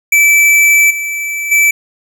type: tone with level steps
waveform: square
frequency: 2316 Hz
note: D7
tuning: 25 cents flat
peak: -6 / -17 / -7 dBFS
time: 0.12-1.71 s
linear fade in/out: 5 ms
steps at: 0.9 / 1.51 s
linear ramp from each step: 10 ms
effects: none